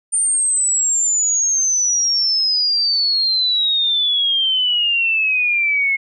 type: exponential sweep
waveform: sine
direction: down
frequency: 9050 to 2163 Hz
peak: -14 dBFS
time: 0.12-5.97 s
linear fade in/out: 20 ms
effects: none